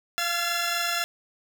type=tone cluster; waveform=15% pulse; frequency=692 / 1360 / 1713 Hz; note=F5 / F6 / A6; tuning=-16 / -46 / -47 cents; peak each=-23 dBFS; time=0.18-1.04 s; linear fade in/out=0 ms; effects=none